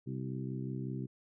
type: harmonic tone with a mistuned harmonic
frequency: 65.41 Hz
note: C2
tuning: in tune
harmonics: 2 / 3 / 4 / 5 / 6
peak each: -38 / -42 / -44 / -46 / -48 dBFS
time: 0.06-1.07 s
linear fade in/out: 20 ms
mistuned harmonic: 6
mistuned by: -32 cents
effects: none